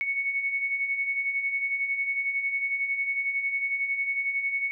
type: beating tone pair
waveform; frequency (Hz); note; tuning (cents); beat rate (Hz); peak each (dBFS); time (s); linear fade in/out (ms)
sine; 2208 / 2219; C#7 / C#7; -7 / +1; 11; -34 / -26; 0.01-4.71; 0
effects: none